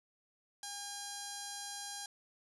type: tone with notch filter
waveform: 5% pulse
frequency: 810 Hz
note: G#5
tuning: 43 cents flat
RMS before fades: -44 dBFS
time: 0.63-2.06 s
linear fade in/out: 2 ms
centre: 2300 Hz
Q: 1.6
effects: resampled to 24000 Hz + 12-bit